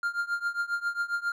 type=tone with tremolo; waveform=triangle; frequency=1400 Hz; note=F6; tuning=4 cents sharp; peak=-22 dBFS; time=0.03-1.32 s; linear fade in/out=2 ms; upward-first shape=triangle; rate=7.4 Hz; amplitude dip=95%; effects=none